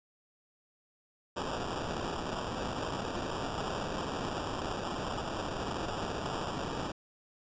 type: noise with sample-and-hold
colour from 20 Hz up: white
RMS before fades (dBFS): -36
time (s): 1.36-6.92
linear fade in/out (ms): 10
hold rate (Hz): 2100
effects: resampled to 16000 Hz